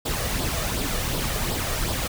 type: noise with flanger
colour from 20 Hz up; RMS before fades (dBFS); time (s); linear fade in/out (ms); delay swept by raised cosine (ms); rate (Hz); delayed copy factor
pink; -26; 0.05-2.08; 10; 0.22 to 1.72; 2.7; +0.5
effects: none